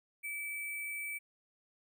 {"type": "tone with sample-and-hold", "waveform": "sine", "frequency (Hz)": 2307, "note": "D7", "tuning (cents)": -31, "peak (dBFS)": -37, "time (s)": [0.23, 1.19], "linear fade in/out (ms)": 20, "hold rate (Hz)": 11025, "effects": []}